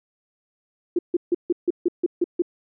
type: tone bursts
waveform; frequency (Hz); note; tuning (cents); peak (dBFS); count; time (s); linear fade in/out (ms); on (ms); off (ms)
sine; 349.2; F4; 0; -16; 9; 0.96-2.421; 5; 29; 150
effects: none